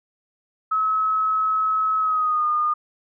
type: tone with pitch glide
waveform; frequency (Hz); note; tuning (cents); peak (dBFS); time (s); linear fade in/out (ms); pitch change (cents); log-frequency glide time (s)
sine; 1287 to 1220.4; E6 to D#6; -42 to -34; -18; 0.71-2.74; 10; -92; 1.99-2.46
effects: none